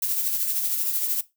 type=noise with tremolo; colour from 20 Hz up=violet; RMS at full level=-23 dBFS; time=0.02-1.21 s; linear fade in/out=5 ms; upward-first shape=triangle; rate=13 Hz; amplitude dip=50%; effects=noise-tail reverb RT60 0.2 s tail -17 dB re dry